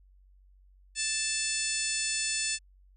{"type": "harmonic tone", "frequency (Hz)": 880, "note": "A5", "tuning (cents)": 0, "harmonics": [2, 3, 4, 5, 6, 7, 8, 9, 10], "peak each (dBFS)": [-40, -35, -40, -37, -37, -41, -36, -38, -36], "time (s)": [0.95, 2.59], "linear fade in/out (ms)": 50, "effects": ["added 47 Hz sine -56 dBFS peak until 2.96 s"]}